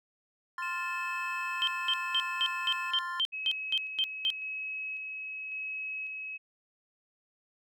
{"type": "chord", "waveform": "triangle", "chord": "F major", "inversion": "second", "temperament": "equal", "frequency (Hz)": [1046.5, 1396.9, 1760], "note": ["C6", "F6", "A6"], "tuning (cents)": [0, 0, 0], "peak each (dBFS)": [-34, -39, -37], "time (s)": [0.58, 3.2], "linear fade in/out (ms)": 2}
{"type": "tone", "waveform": "triangle", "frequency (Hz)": 2600, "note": "E7", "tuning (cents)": -24, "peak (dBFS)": -35, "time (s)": [0.62, 2.91], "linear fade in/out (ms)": 5}
{"type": "tone bursts", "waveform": "sine", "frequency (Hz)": 3136, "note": "G7", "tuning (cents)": 0, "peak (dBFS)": -25, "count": 11, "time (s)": [1.62, 4.303], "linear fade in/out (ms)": 0, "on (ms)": 53, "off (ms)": 210}
{"type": "tone with tremolo", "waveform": "sine", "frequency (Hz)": 2563, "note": "E7", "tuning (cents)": -49, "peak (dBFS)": -34, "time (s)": [3.32, 6.38], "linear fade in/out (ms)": 20, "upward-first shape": "square", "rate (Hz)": 0.91, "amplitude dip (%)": 25}
{"effects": []}